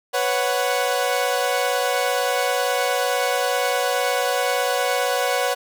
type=chord; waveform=sawtooth; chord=B suspended second; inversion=none; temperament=equal with one note detuned; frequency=496.5 / 554.4 / 740 Hz; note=B4 / C#5 / F#5; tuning=+9 / 0 / 0 cents; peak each=-20 dBFS; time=0.13-5.55 s; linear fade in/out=20 ms; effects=none